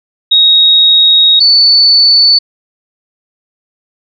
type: tone pair in turn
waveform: sine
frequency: 3769 / 4482 Hz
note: A#7 / C#8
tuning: +18 / +18 cents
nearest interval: minor third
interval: 300 cents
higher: second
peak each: -3 dBFS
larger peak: neither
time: 0.31-1.4 / 1.4-2.39 s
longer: first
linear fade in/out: 10 ms
effects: none